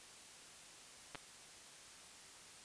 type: clicks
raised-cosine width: 0.3 ms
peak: -29 dBFS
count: 2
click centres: 1.148 / 1.155 s
effects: white hiss -57 dBFS RMS until 2.64 s + resampled to 22050 Hz